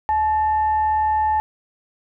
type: tone with frequency modulation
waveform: sine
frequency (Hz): 862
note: A5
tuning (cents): -36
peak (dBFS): -16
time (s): 0.09-1.4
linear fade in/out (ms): 0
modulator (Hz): 938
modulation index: 0.26
effects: none